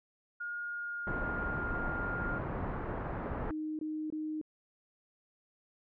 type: tone with pitch glide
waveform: sine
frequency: 1426 to 1408.8 Hz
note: F6 to F6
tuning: +36 to +15 cents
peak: -36 dBFS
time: 0.4-2.39 s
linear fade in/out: 10 ms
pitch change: -21 cents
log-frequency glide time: 0.62-1.67 s
type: low-pass noise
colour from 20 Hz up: pink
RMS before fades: -37 dBFS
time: 1.07-3.51 s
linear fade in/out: 2 ms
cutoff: 1500 Hz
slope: 24 dB/octave
type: tone bursts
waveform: sine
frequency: 309.4 Hz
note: D#4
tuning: 10 cents flat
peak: -34 dBFS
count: 3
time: 3.5-4.414 s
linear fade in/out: 2 ms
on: 290 ms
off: 22 ms
effects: none